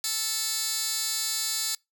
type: tone with high-pass filter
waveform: 15% pulse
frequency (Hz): 440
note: A4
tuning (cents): 0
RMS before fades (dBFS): -29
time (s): 0.04-1.75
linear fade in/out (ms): 2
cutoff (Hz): 4900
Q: 1.2
effects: noise-tail reverb RT60 0.2 s tail -26 dB re dry